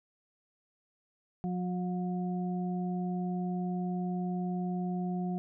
harmonic tone, 180 Hz, F#3, 47 cents flat, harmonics 1 / 2 / 4, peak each -31 / -41 / -41 dBFS, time 1.44-5.38 s, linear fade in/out 0 ms, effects none

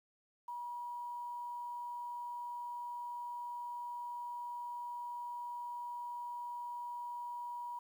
sine tone, 963 Hz, B5, 44 cents flat, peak -40 dBFS, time 0.48-7.79 s, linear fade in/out 5 ms, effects 11-bit

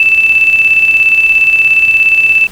sine tone with tremolo, 2643 Hz, E7, 4 cents sharp, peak -3 dBFS, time 0-2.47 s, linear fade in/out 2 ms, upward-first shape square, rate 17 Hz, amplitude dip 45%, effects pink hiss -34 dBFS RMS until 2.51 s

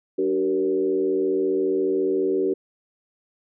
sine tone with frequency modulation, 381.5 Hz, G4, 47 cents flat, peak -19 dBFS, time 0.18-2.54 s, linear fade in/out 10 ms, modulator 85.4 Hz, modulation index 0.92, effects none

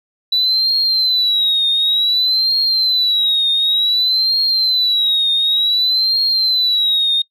sine tone with vibrato, 3951 Hz, B7, in tune, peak -11 dBFS, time 0.32-7.22 s, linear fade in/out 5 ms, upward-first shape triangle, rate 0.55 Hz, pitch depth 130 cents each way, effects noise-tail reverb RT60 0.1 s tail -26 dB re dry + tanh soft clip ceiling -8 dBFS

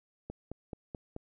click train, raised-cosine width 2 ms, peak -26 dBFS, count 5, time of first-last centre 0.3-1.164 s, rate 4.63 Hz, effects none

